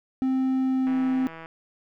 triangle tone with pitch glide, 261.9 to 259.9 Hz, C4 to C4, +2 to -11 cents, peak -19 dBFS, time 0.22-1.27 s, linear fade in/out 0 ms, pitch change -13 cents, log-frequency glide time 0.62-1.11 s
click train, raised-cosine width 0.5 ms, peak -26 dBFS, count 97, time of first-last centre 0.87-1.459 s, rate 163 Hz
effects none

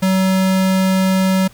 square tone, 189.1 Hz, F#3, 38 cents sharp, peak -13 dBFS, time 0.02-1.48 s, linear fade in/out 10 ms, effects added 119 Hz sine -47 dBFS peak until 1.53 s + pink hiss -47 dBFS RMS until 1.53 s

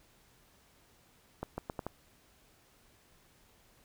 accelerating click train, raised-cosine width 1 ms, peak -22 dBFS, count 5, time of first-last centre 1.43-1.866 s, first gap 150 ms, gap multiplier 0.79, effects pink hiss -65 dBFS RMS until 3.84 s

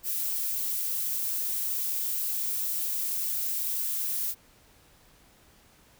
violet noise, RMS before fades -30 dBFS, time 0.03-4.35 s, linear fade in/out 50 ms, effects pink hiss -59 dBFS RMS until 5.99 s

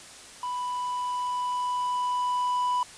triangle tone with level ramp, 990 Hz, B5, 4 cents sharp, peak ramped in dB -27 to -21 dBFS, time 0.43-2.83 s, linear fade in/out 2 ms, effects white hiss -46 dBFS RMS until 2.97 s + resampled to 22050 Hz

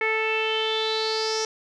sawtooth tone with low-pass filter sweep, 440 Hz, A4, in tune, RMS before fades -25 dBFS, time 0.01-1.45 s, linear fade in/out 2 ms, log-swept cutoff 2100 to 5700 Hz, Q 7.2, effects none

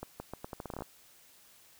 accelerating click train, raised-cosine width 1 ms, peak -25 dBFS, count 13, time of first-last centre 0.03-0.822 s, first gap 170 ms, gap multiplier 0.8, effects white hiss -60 dBFS RMS until 1.79 s

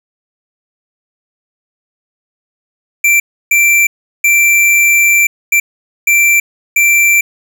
square tone bursts at uneven times, 2349 Hz, D7, in tune, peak -7 dBFS, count 6, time 3.04-3.2 / 3.51-3.87 / 4.24-5.27 / 5.52-5.6 / 6.07-6.4 / 6.76-7.21 s, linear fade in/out 5 ms, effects none

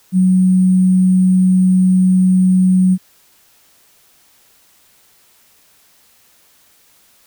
sine tone with sample-and-hold, 185 Hz, F#3, in tune, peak -8 dBFS, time 0.12-2.98 s, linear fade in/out 50 ms, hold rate 8820 Hz, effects white hiss -52 dBFS RMS until 7.26 s

